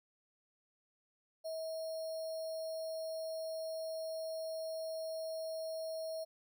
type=tone with sample-and-hold; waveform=sine; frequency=643 Hz; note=E5; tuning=43 cents flat; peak=-38 dBFS; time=1.44-6.25 s; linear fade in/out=20 ms; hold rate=4900 Hz; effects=none